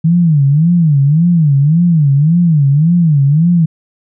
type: tone with vibrato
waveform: sine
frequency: 155.56 Hz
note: D#3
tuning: in tune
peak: -6 dBFS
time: 0.04-3.66 s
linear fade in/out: 10 ms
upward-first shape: sine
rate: 1.8 Hz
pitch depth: 210 cents each way
effects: none